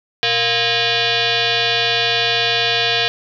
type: tone with frequency modulation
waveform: sine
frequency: 466.2 Hz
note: A#4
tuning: in tune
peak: -14 dBFS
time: 0.23-3.08 s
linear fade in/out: 0 ms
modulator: 584 Hz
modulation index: 6.7
effects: none